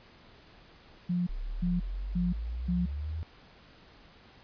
sine tone bursts, 176.8 Hz, F3, 22 cents sharp, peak -26 dBFS, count 4, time 1.09-2.86 s, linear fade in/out 10 ms, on 180 ms, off 350 ms
sine exponential sweep, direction up, 32.55 to 82.41 Hz, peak -32 dBFS, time 1.29-3.23 s, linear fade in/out 0 ms
effects pink hiss -56 dBFS RMS until 4.43 s + resampled to 11025 Hz

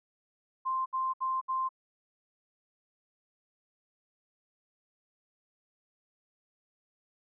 sine tone bursts, 1046.5 Hz, C6, in tune, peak -28 dBFS, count 4, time 0.65-1.691 s, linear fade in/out 20 ms, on 210 ms, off 67 ms, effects none

